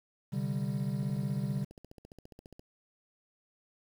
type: chord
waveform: triangle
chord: C suspended second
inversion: none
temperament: equal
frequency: 130.81 / 146.83 / 196 Hz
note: C3 / D3 / G3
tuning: 0 / 0 / 0 cents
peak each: -33 dBFS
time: 0.32-1.65 s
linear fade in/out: 20 ms
type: click train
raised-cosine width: 2 ms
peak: -37 dBFS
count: 24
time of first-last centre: 1.03-2.595 s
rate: 14.7 Hz
effects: 9-bit